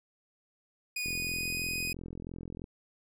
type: tone with pitch glide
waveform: sawtooth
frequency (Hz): 2469 to 2496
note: D#7 to D#7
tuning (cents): -14 to +5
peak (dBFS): -29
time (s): 0.96-1.93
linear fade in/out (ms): 5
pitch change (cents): +19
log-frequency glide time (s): 1.08-1.63
type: click train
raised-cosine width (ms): 3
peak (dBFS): -29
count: 69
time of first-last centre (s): 1.06-2.641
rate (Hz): 43
effects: none